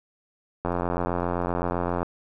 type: click train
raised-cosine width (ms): 1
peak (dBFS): -12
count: 122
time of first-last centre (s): 0.65-2.03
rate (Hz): 87.7
effects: none